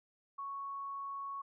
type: tone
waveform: sine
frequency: 1108.7 Hz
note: C#6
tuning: in tune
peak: -39 dBFS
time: 0.38-1.42 s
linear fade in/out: 10 ms
effects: none

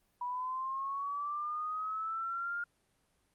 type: linear sweep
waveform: sine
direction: up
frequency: 973 to 1417 Hz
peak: -34 dBFS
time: 0.21-2.64 s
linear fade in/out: 5 ms
effects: pink hiss -74 dBFS RMS until 3.34 s + Opus 32 kbps

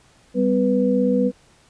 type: tone cluster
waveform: sine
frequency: 197.2 / 253.3 / 492 Hz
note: G3 / B3 / B4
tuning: +11 / +44 / -7 cents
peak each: -20 dBFS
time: 0.34-1.32 s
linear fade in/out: 50 ms
effects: pink hiss -55 dBFS RMS until 1.69 s + resampled to 22050 Hz

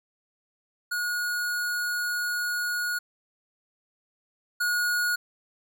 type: tone pair in turn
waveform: square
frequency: 1447 / 1447 Hz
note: F#6 / F#6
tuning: -39 / -39 cents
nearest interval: unison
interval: 0 cents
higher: neither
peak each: -27 / -24 dBFS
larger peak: second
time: 0.91-2.99 / 4.6-5.16 s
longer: first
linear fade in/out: 10 ms
effects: none

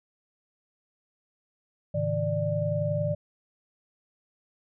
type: tone cluster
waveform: sine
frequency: 106.8 / 137.5 / 158 / 590 Hz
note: G#2 / C#3 / D#3 / D5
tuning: +49 / -14 / +27 / +8 cents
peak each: -31 / -34 / -30 / -28 dBFS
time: 1.94-3.15 s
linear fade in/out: 10 ms
effects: none

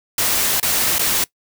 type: noise with dropouts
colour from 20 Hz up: white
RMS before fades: -18 dBFS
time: 0.18-1.24 s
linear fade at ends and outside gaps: 2 ms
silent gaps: 0.599-0.628 / 0.983-0.993 s
effects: noise-tail reverb RT60 0.1 s tail -21 dB re dry

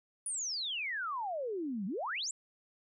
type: exponential two-way sweep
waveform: sine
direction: down then up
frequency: 9956 to 180.2 to 8040 Hz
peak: -34 dBFS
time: 0.26-2.31 s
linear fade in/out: 2 ms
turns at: 1.86 s
effects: none

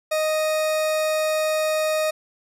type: tone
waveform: 40% pulse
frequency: 622.3 Hz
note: D#5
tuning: in tune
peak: -19 dBFS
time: 0.11-2.11 s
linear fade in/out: 10 ms
effects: resampled to 32000 Hz + 10-bit

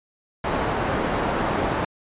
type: low-pass noise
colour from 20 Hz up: white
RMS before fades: -24 dBFS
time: 0.44-1.85 s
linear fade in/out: 5 ms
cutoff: 970 Hz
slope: 12 dB/octave
effects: resampled to 8000 Hz

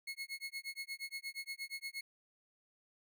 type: tone with tremolo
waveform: 30% pulse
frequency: 2175 Hz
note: C#7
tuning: 33 cents flat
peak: -36 dBFS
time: 0.07-2.01 s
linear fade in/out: 5 ms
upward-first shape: sine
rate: 8.5 Hz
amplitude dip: 100%
effects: none

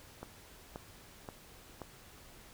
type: click train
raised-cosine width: 1 ms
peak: -28 dBFS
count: 4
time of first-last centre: 0.23-1.817 s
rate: 1.89 Hz
effects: pink hiss -56 dBFS RMS until 2.53 s

